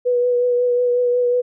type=tone with vibrato; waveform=sine; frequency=490.1 Hz; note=B4; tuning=13 cents flat; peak=-14 dBFS; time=0.05-1.42 s; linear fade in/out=20 ms; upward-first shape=triangle; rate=5.5 Hz; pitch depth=22 cents each way; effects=none